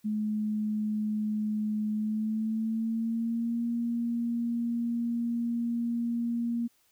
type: tone with pitch glide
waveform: sine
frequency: 213.1 to 235.1 Hz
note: G#3 to A#3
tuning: +45 to +15 cents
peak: -27 dBFS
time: 0.04-6.68 s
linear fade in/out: 20 ms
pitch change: +170 cents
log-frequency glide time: 1.92-3.64 s
effects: white hiss -68 dBFS RMS until 6.91 s